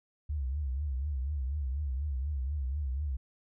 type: tone with vibrato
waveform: sine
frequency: 69.3 Hz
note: C#2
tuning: in tune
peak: -30 dBFS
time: 0.29-3.17 s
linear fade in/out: 10 ms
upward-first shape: triangle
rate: 4.1 Hz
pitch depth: 190 cents each way
effects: none